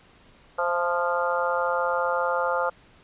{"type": "harmonic tone with a mistuned harmonic", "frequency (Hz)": 174.61, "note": "F3", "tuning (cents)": 0, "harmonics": [3, 4, 5, 6, 7, 8], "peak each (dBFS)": [-26, -32, -29, -34, -29, -30], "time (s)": [0.58, 2.7], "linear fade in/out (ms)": 10, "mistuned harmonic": 4, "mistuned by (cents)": -31, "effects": ["pink hiss -55 dBFS RMS until 3.03 s", "resampled to 8000 Hz"]}